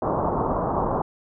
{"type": "low-pass noise", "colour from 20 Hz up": "white", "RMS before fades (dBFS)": -24, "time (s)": [0.02, 1.02], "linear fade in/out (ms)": 5, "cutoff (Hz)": 1100, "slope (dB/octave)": 48, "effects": []}